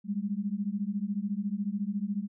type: beating tone pair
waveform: sine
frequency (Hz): 196 / 210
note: G3 / G#3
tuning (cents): 0 / +19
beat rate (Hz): 14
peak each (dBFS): -32 / -32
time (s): 0.04-2.28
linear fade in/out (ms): 50
effects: none